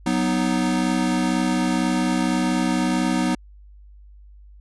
square chord, B major, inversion second, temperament equal, 185 / 246.9 / 311.1 Hz, F#3 / B3 / D#4, 0 / 0 / 0 cents, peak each -25 / -23 / -25 dBFS, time 0.06-3.35 s, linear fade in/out 5 ms, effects added 50 Hz sine -43 dBFS peak until 4.6 s + resampled to 24000 Hz

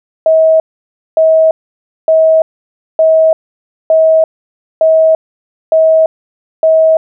sine tone bursts, 640 Hz, D#5, 49 cents sharp, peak -4 dBFS, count 8, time 0.26-6.97 s, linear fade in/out 2 ms, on 340 ms, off 570 ms, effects none

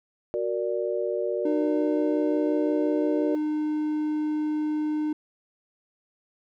sine chord, Gb augmented, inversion none, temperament equal, 370 / 466.2 / 587.3 Hz, Gb4 / Bb4 / D5, 0 / 0 / 0 cents, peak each -29 dBFS, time 0.34-3.35 s, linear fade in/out 0 ms
triangle tone, 304.3 Hz, D#4, 38 cents flat, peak -22 dBFS, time 1.45-5.13 s, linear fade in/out 5 ms
effects none

